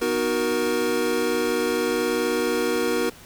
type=chord; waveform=square; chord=B major seventh; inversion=none; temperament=equal with one note detuned; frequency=246.9 / 311.1 / 370 / 470.5 Hz; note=B3 / D#4 / F#4 / A#4; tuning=0 / 0 / 0 / +16 cents; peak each=-30 / -30 / -27 / -25 dBFS; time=0.01-3.1 s; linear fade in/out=10 ms; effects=pink hiss -46 dBFS RMS until 3.25 s